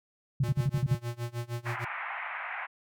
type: tone bursts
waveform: sine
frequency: 136.2 Hz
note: C#3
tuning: 30 cents flat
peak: -22 dBFS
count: 7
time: 0.4-0.95 s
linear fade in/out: 5 ms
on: 40 ms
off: 45 ms
type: tone with tremolo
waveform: square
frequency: 119.1 Hz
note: A#2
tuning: 38 cents sharp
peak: -31 dBFS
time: 0.43-1.85 s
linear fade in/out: 10 ms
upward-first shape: sine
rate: 6.5 Hz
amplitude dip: 95%
type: band-pass noise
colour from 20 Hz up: white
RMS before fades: -37 dBFS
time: 1.65-2.67 s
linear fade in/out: 20 ms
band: 700 to 2300 Hz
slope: 48 dB/octave
effects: none